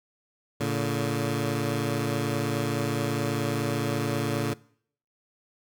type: tone pair together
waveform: 15% pulse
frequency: 113.3 / 142.75 Hz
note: A#2 / D3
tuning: -49 / -49 cents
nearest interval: major third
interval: 400 cents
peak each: -22 dBFS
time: 0.6-4.54 s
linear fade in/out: 10 ms
effects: noise-tail reverb RT60 0.6 s tail -22 dB re dry